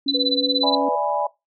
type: tone with vibrato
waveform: sine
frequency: 278 Hz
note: C#4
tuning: 5 cents sharp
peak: -23 dBFS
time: 0.06-0.89 s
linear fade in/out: 5 ms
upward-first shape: triangle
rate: 2.7 Hz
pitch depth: 10 cents each way
type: tone with tremolo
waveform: sine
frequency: 3998 Hz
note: B7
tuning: 20 cents sharp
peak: -16 dBFS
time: 0.08-0.75 s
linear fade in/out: 2 ms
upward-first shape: sine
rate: 17 Hz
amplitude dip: 100%
type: tone with pitch glide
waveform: sine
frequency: 493.9 to 498.8 Hz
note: B4 to B4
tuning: 0 to +17 cents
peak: -24 dBFS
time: 0.14-0.96 s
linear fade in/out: 10 ms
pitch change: +17 cents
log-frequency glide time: 0.38-0.48 s
type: chord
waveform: sine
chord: E dominant seventh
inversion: third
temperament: equal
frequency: 587.3 / 659.3 / 830.6 / 987.8 Hz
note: D5 / E5 / G#5 / B5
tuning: 0 / 0 / 0 / 0 cents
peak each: -24 / -27 / -23 / -26 dBFS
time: 0.63-1.27 s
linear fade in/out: 5 ms
effects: noise-tail reverb RT60 0.2 s tail -20 dB re dry

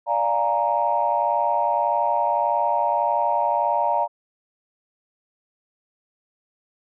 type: chord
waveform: sine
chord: Bb dominant seventh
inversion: first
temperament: equal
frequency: 587.3 / 698.5 / 830.6 / 932.3 Hz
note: D5 / F5 / Ab5 / Bb5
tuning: 0 / 0 / 0 / 0 cents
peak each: -25 / -24 / -26 / -21 dBFS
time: 0.06-4.08 s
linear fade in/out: 50 ms
effects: tanh soft clip ceiling -8 dBFS

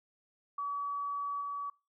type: tone with level steps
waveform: sine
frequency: 1140 Hz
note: C#6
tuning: 48 cents sharp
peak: -33 / -35 dBFS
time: 0.58-1.7 s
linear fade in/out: 5 ms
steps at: 1.41 s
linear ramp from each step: 5 ms
effects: noise-tail reverb RT60 0.3 s tail -23 dB re dry

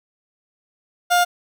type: tone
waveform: 30% pulse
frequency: 707 Hz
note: F5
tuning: 21 cents sharp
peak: -11 dBFS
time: 1.1-1.25 s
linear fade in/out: 20 ms
effects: none

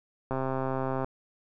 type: click train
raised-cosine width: 1 ms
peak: -17 dBFS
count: 98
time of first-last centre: 0.31-1.045 s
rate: 132 Hz
effects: none

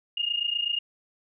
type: tone pair together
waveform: sine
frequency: 2828 / 2856 Hz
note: F7 / F7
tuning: +21 / +38 cents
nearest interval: unison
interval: 17 cents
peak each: -28 dBFS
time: 0.17-0.79 s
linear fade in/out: 5 ms
effects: none

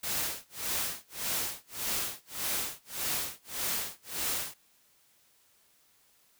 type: noise with tremolo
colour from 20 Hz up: white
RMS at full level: -31 dBFS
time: 0.03-4.54 s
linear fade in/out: 5 ms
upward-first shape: sine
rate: 1.7 Hz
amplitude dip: 100%
effects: white hiss -66 dBFS RMS until 6.39 s

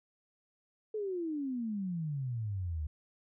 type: exponential sweep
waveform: sine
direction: down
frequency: 440 to 73 Hz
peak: -33 dBFS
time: 0.94-2.87 s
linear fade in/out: 5 ms
effects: none

